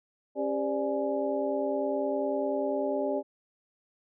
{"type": "tone cluster", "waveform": "sine", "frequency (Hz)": [272.4, 398.8, 518, 588, 838], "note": ["C#4", "G4", "C5", "D5", "G#5"], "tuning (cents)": [-30, 30, -17, 2, 15], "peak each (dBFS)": [-33, -32, -39, -30, -38], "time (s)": [0.35, 3.23], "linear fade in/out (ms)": 50, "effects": []}